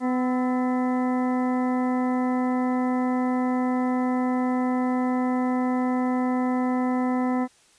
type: harmonic tone with a mistuned harmonic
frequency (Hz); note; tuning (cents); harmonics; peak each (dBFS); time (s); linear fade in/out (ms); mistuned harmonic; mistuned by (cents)
252.2; B3; +36; 1 / 2 / 3 / 4 / 5 / 7 / 8; -22 / -32 / -31 / -34 / -39 / -43 / -42; 0-7.48; 50; 5; +60
effects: white hiss -58 dBFS RMS until 7.78 s + resampled to 22050 Hz